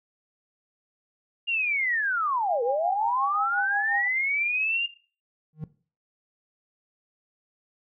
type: linear two-way sweep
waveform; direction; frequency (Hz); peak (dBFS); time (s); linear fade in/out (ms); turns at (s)
sine; down then up; 2832 to 454.9 to 2832; -23; 1.47-4.87; 20; 2.63
type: tone with tremolo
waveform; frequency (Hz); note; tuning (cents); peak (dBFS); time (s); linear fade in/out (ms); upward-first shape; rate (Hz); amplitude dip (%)
sine; 806; G5; +48; -25; 2.48-4.08; 10; triangle; 5.6; 100
type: tone with exponential growth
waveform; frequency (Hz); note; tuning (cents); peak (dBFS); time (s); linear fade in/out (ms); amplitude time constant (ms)
triangle; 154.8; D#3; -9; -25; 5.53-5.64; 2; 22
effects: noise-tail reverb RT60 0.4 s tail -17 dB re dry